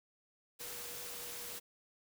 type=tone in noise; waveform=sine; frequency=482.8 Hz; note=B4; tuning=39 cents flat; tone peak=-55 dBFS; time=0.59-1.6 s; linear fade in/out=20 ms; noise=white; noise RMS=-45 dBFS; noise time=0.59-1.6 s; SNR=-13 dB; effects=none